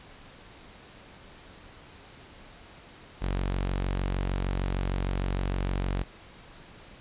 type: tone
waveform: sawtooth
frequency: 46.53 Hz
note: F#1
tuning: 10 cents sharp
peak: -23 dBFS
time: 3.21-6.04 s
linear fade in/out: 20 ms
effects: pink hiss -50 dBFS RMS until 7 s + resampled to 8000 Hz